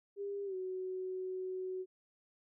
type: tone with pitch glide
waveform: sine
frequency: 401.3 to 372.3 Hz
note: G4 to F#4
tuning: +41 to +11 cents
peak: -37 dBFS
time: 0.16-1.86 s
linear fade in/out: 50 ms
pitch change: -130 cents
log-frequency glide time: 0.45-0.55 s
effects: none